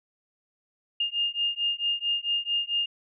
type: beating tone pair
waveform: sine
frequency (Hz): 2822 / 2826.5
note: F7 / F7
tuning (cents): +17 / +20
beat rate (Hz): 4.5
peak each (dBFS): -28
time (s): 1-2.86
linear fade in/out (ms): 5
effects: none